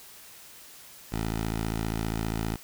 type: tone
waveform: 10% pulse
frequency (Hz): 55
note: A1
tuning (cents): 0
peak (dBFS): -20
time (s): 1.12-2.56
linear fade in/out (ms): 5
effects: white hiss -49 dBFS RMS until 2.63 s